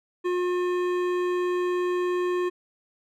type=tone with hard clipping; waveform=triangle; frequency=358.3 Hz; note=F4; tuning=44 cents sharp; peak=-25 dBFS; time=0.24-2.5 s; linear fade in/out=20 ms; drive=17 dB; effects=none